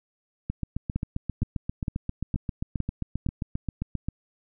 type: two click trains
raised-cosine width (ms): 5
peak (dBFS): -16 / -14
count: 28 / 6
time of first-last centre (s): 0.5-4.086 / 0.96-3.264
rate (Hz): 7.53 / 2.17
effects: none